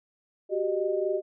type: tone cluster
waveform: sine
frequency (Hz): 371.4 / 395.6 / 614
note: F#4 / G4 / D#5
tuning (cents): +7 / +16 / -23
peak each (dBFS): -29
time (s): 0.49-1.22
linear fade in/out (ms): 50
effects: none

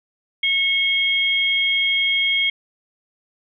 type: tone pair together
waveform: sine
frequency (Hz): 2191 / 3244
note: C#7 / G#7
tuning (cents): -21 / -41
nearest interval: perfect fifth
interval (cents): 680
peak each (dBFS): -19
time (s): 0.43-2.5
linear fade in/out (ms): 5
effects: none

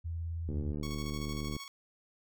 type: tone with vibrato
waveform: sine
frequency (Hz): 83.2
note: E2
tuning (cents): +17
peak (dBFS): -34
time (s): 0.04-0.73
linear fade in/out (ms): 20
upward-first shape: square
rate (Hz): 19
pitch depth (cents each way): 24
type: click train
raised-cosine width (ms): 3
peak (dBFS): -26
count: 81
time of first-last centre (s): 0.49-1.565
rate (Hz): 74.4
type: tone with tremolo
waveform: 10% pulse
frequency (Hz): 1109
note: C#6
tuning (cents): 0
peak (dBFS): -33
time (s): 0.83-1.68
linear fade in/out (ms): 2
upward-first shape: square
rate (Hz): 13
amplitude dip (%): 45
effects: none

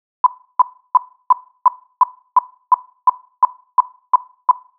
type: tone bursts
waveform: sine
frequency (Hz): 1002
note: B5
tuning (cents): +25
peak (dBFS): -5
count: 13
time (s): 0.24-4.512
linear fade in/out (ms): 2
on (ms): 24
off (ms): 330
effects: noise-tail reverb RT60 0.4 s tail -18 dB re dry

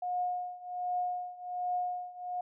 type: tone with tremolo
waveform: sine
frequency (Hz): 720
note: F#5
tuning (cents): -47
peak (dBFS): -28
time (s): 0.02-2.41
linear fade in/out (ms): 5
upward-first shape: triangle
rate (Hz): 1.3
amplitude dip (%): 90
effects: none

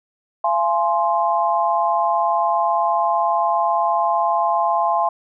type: tone cluster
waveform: sine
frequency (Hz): 682 / 840 / 1047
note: F5 / G#5 / C6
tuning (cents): -41 / +19 / +1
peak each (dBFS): -20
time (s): 0.44-5.09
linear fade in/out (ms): 5
effects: none

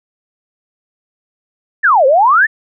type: exponential two-way sweep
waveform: sine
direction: down then up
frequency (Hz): 1860 to 506 to 1860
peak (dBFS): -6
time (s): 1.83-2.47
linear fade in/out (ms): 20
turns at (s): 2.06
effects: none

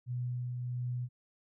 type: tone with tremolo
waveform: sine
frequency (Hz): 123.47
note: B2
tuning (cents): 0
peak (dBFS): -32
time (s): 0.06-1.09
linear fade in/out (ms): 50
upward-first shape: triangle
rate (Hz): 1.5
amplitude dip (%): 30
effects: none

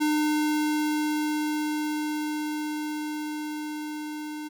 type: tone with level ramp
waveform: square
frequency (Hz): 302.7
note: D#4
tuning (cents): -48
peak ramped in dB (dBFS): -22 to -34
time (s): 0-4.49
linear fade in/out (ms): 20
effects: none

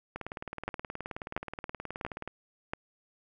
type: two click trains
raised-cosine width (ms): 0.5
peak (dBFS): -17 / -22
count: 4 / 41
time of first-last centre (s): 0.68-2.735 / 0.16-2.276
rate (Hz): 1.46 / 18.9
effects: none

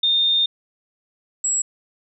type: tone pair in turn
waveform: sine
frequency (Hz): 3641 / 7715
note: A#7 / B8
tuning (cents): -41 / -41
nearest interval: octave + minor second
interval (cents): 1300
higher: second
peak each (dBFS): -15 / -18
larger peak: first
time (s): 0.03-0.46 / 1.44-1.62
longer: first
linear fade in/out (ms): 5
effects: none

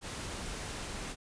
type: noise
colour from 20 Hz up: pink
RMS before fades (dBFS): -40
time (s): 0.01-1.16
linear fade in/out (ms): 50
effects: resampled to 22050 Hz

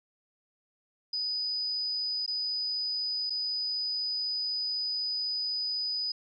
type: tone with dropouts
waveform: sine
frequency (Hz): 4978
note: D#8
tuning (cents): 0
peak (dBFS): -29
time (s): 1.13-6.12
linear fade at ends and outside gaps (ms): 5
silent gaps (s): 2.263-2.277 / 3.298-3.303
effects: none

